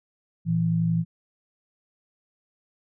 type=tone pair together; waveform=sine; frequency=115 / 166.47 Hz; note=A#2 / E3; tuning=-23 / +17 cents; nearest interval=tritone; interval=640 cents; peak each=-27 / -21 dBFS; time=0.45-1.05 s; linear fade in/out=50 ms; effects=none